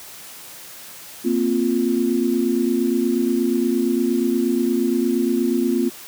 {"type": "chord", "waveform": "sine", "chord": "Bb suspended second", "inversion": "none", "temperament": "equal", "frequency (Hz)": [233.1, 261.6, 349.2], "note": ["Bb3", "C4", "F4"], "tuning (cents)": [0, 0, 0], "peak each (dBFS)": -21, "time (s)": [1.24, 5.9], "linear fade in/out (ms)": 20, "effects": ["white hiss -39 dBFS RMS until 6.07 s", "high-pass 100 Hz 12 dB/octave"]}